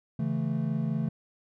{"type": "chord", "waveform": "triangle", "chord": "A major", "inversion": "first", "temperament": "equal with one note detuned", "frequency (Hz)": [140.2, 164.81, 220], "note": ["C#3", "E3", "A3"], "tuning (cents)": [20, 0, 0], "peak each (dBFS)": -29, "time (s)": [0.19, 1.09], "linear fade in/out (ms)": 5, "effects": []}